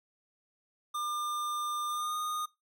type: tone with pitch glide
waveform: square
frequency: 1200 to 1229.5 Hz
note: D6 to D#6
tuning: +37 to -21 cents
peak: -33 dBFS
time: 0.94-2.46 s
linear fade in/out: 10 ms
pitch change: +42 cents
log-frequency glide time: 1.88-2.15 s
effects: noise-tail reverb RT60 0.2 s tail -19 dB re dry